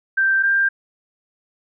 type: tone pair in turn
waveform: sine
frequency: 1568 / 1589 Hz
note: G6 / G6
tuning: 0 / +23 cents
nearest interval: unison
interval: 23 cents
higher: second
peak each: -14 dBFS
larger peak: neither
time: 0.17-0.43 / 0.43-0.69 s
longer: neither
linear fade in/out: 10 ms
effects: none